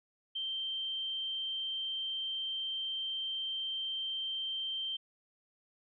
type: tone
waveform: sine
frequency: 3136 Hz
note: G7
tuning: in tune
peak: -34 dBFS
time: 0.35-4.97 s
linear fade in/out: 10 ms
effects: none